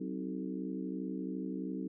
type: harmonic tone with a mistuned harmonic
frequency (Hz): 62.9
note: B1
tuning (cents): +32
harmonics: 3 / 4 / 5 / 6 / 7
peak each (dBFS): -40 / -40 / -41 / -47 / -48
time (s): 0-1.88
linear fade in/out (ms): 10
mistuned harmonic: 4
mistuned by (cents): +74
effects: none